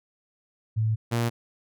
sine / sawtooth tone pair in turn, 110 / 117.52 Hz, A2 / A#2, 0 / +14 cents, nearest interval minor second, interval 114 cents, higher second, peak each -21 / -19 dBFS, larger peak second, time 0.76-0.96 / 1.11-1.3 s, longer first, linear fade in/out 20 ms, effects none

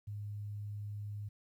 sine tone, 103.5 Hz, G#2, 5 cents flat, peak -39 dBFS, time 0.07-1.29 s, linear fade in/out 10 ms, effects 12-bit

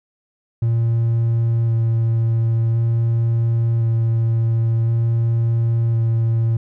triangle tone with vibrato, 114.9 Hz, A#2, 25 cents flat, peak -12 dBFS, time 0.62-6.57 s, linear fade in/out 5 ms, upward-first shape square, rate 0.47 Hz, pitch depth 10 cents each way, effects tanh soft clip ceiling -8 dBFS

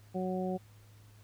harmonic tone, 185 Hz, F#3, in tune, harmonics 1 / 2 / 3 / 4, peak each -34 / -37 / -39 / -40 dBFS, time 0.14-0.58 s, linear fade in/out 20 ms, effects added 105 Hz sine -55 dBFS peak until 1.23 s + pink hiss -64 dBFS RMS until 1.23 s

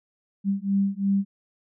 sine beating tone pair, 196 / 198.9 Hz, G3 / G3, 0 / +25 cents, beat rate 2.9 Hz, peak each -24 dBFS, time 0.44-1.25 s, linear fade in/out 50 ms, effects none

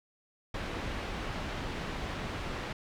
pink low-pass noise, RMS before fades -37 dBFS, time 0.54-2.73 s, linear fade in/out 5 ms, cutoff 3200 Hz, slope 12 dB/octave, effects none

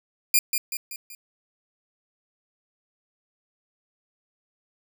5% pulse tone with echo, 2411 Hz, D7, 45 cents sharp, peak -6 dBFS, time 0.34-0.39 s, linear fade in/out 2 ms, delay 190 ms, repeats 4, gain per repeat -6 dB, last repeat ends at 1.15 s, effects none

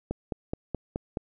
click train, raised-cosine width 2 ms, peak -16 dBFS, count 6, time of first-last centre 0.11-1.172 s, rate 4.71 Hz, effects none

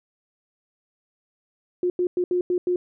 sine tone bursts at uneven times, 358.1 Hz, F4, 43 cents sharp, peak -19 dBFS, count 6, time 1.83-1.9 / 1.99-2.07 / 2.17-2.24 / 2.31-2.41 / 2.5-2.58 / 2.67-2.76 s, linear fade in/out 2 ms, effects none

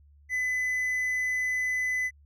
triangle tone, 2008 Hz, B6, 28 cents sharp, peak -24 dBFS, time 0.29-2.11 s, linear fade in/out 50 ms, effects added 72 Hz sine -54 dBFS peak until 2.25 s

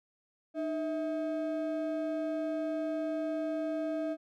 triangle ring-modulated tone, 477.1 Hz, A#4, 40 cents sharp, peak -26 dBFS, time 0.54-4.17 s, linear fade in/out 50 ms, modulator 171 Hz, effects none

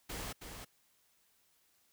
pink noise with echo, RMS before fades -42 dBFS, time 0.09-0.33 s, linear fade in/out 10 ms, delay 320 ms, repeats 1, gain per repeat -6 dB, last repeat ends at 0.65 s, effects white hiss -72 dBFS RMS until 1.92 s

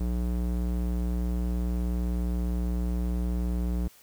square tone with band-pass filter, 59.7 Hz, A#1, 42 cents sharp, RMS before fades -28 dBFS, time 0-3.88 s, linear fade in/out 5 ms, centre 140 Hz, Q 0.66, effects white hiss -56 dBFS RMS until 4.02 s

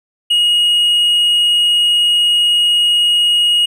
triangle tone, 2882 Hz, F#7, 46 cents flat, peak -8 dBFS, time 0.3-3.66 s, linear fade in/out 10 ms, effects none

